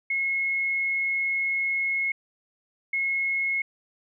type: tone pair in turn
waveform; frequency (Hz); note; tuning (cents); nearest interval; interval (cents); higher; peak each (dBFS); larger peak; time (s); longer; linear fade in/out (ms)
sine; 2171 / 2171; C#7 / C#7; -37 / -37; unison; 0; neither; -23; neither; 0.1-2.12 / 2.93-3.62; first; 5
effects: none